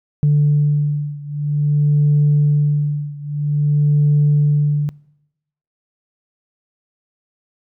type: beating tone pair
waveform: sine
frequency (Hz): 146.83 / 147.34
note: D3 / D3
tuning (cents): 0 / +6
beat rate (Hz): 0.51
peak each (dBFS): -14 / -16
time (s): 0.23-4.89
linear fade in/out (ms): 0
effects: noise-tail reverb RT60 0.9 s tail -24 dB re dry + tanh soft clip ceiling -7 dBFS